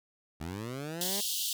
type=linear sweep; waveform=15% pulse; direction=up; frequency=73.8 to 207.7 Hz; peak=-30 dBFS; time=0.4-1.21 s; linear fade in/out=10 ms
type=high-pass noise; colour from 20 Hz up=pink; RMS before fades=-33 dBFS; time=1.01-1.53 s; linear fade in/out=2 ms; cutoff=2900 Hz; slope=96 dB/octave
effects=none